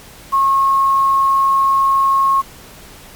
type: tone with quantisation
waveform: sine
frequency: 1087 Hz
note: C#6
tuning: 34 cents flat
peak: -10 dBFS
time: 0.32-2.42 s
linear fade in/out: 20 ms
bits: 6
effects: pink hiss -39 dBFS RMS until 3.15 s + MP3 96 kbps